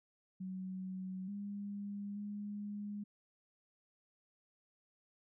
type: tone with pitch steps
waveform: sine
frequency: 187.2 / 202.4 / 205.8 Hz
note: F#3 / G#3 / G#3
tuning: +20 / -44 / -16 cents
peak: -40 dBFS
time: 0.4-3.04 s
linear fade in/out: 10 ms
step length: 880 ms
effects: none